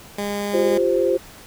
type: tone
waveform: 15% pulse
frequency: 203.9 Hz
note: G#3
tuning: 32 cents flat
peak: -17 dBFS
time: 0.18-0.78 s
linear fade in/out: 5 ms
type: chord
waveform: sine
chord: F suspended second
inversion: none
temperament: equal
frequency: 349.2 / 392 / 523.3 Hz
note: F4 / G4 / C5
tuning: 0 / 0 / 0 cents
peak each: -21 / -21 / -19 dBFS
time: 0.53-1.18 s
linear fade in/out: 20 ms
effects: pink hiss -43 dBFS RMS until 1.46 s